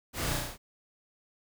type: noise with echo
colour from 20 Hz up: pink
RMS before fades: -35 dBFS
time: 0.13-0.41 s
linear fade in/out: 50 ms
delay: 34 ms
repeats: 5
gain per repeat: -2 dB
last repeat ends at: 0.58 s
effects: none